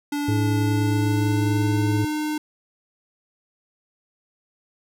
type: tone with pitch glide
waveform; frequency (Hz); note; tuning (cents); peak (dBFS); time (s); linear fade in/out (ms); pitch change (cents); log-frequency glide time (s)
square; 290 to 303.7; D4 to D#4; -22 to -42; -24; 0.12-2.38; 5; +80; 0.56-2.13
type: harmonic tone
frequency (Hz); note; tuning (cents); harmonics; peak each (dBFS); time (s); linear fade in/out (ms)
107; A2; -48; 1 / 3 / 4; -20 / -30 / -32; 0.28-2.05; 5
effects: none